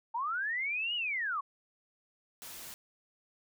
sine linear two-way sweep, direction up then down, 880 to 2960 to 1061 Hz, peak -31 dBFS, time 0.14-1.41 s, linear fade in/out 10 ms, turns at 0.95 s
white noise, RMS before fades -46 dBFS, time 2.42-2.74 s, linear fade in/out 0 ms
effects none

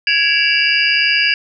sine tone cluster, 1664 / 2310 / 2707 / 2850 / 4847 Hz, G#6 / D7 / E7 / F7 / D#8, +3 / -29 / +45 / +34 / -46 cents, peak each -18 dBFS, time 0.07-1.34 s, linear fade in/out 2 ms, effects none

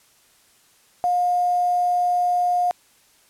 sine tone with quantisation, 713 Hz, F5, 36 cents sharp, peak -17 dBFS, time 1.04-2.71 s, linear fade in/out 0 ms, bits 7, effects white hiss -57 dBFS RMS until 3.29 s + low-pass 12000 Hz 12 dB/octave

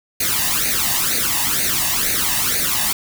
white noise with flanger, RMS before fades -19 dBFS, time 0.2-2.93 s, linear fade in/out 5 ms, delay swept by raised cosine 0.46 to 1.1 ms, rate 2.1 Hz, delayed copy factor +0.75, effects none

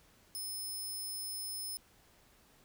5% pulse tone, 5200 Hz, E8, 24 cents flat, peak -33 dBFS, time 0.35-1.77 s, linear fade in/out 0 ms, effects pink hiss -65 dBFS RMS until 2.64 s

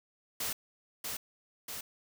white noise with echo, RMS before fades -35 dBFS, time 0.4-0.53 s, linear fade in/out 5 ms, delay 640 ms, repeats 2, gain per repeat -3 dB, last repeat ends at 1.81 s, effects none

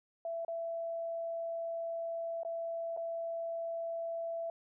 sine tone with dropouts, 667 Hz, E5, 20 cents sharp, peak -35 dBFS, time 0.25-4.5 s, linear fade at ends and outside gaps 2 ms, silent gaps 0.449-0.481 / 2.433-2.449 / 2.966-2.973 s, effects none

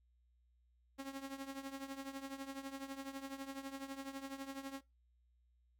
sawtooth tone with tremolo, 272.1 Hz, C#4, 32 cents flat, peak -37 dBFS, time 0.98-4.81 s, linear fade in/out 20 ms, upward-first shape triangle, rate 12 Hz, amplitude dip 80%, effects noise-tail reverb RT60 0.2 s tail -19 dB re dry + added 60 Hz sine -70 dBFS peak until 5.79 s

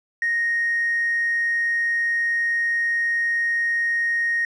triangle tone, 1864.7 Hz, A#6, in tune, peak -16 dBFS, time 0.22-4.45 s, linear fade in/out 2 ms, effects tanh soft clip ceiling -16 dBFS + resampled to 22050 Hz

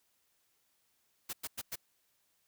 white noise bursts, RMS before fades -39 dBFS, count 4, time 1.29-1.758 s, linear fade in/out 10 ms, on 42 ms, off 100 ms, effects white hiss -75 dBFS RMS until 2.47 s

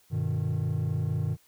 triangle chord, G augmented, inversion none, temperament just, 98 / 122.5 / 153.12 Hz, G2 / B2 / D#3, 0 / -14 / -27 cents, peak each -28 / -28 / -27 dBFS, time 0.1-1.37 s, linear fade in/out 50 ms, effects tanh soft clip ceiling -18 dBFS + white hiss -63 dBFS RMS until 1.47 s

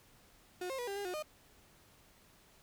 35% pulse tone with pitch steps, 361.2 / 532 / 485.7 / 397.5 / 404.5 / 361.9 / 612 Hz, F#4 / C5 / B4 / G4 / G#4 / F#4 / D#5, -42 / +29 / -29 / +24 / -46 / -38 / -29 cents, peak -36 dBFS, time 0.61-1.226 s, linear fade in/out 5 ms, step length 88 ms, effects pink hiss -64 dBFS RMS until 2.62 s

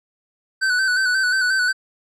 square tone with vibrato, 1512 Hz, F#6, 37 cents sharp, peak -17 dBFS, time 0.61-1.73 s, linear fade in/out 20 ms, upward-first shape square, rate 5.6 Hz, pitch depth 38 cents each way, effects low-pass 7000 Hz 12 dB/octave

